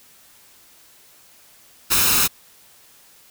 white noise with comb filter, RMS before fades -17 dBFS, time 1.9-2.28 s, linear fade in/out 20 ms, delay 0.76 ms, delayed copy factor +0.55, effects white hiss -51 dBFS RMS until 3.3 s

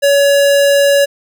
square tone, 564 Hz, C#5, 30 cents sharp, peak -8 dBFS, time 0.02-1.06 s, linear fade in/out 20 ms, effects none

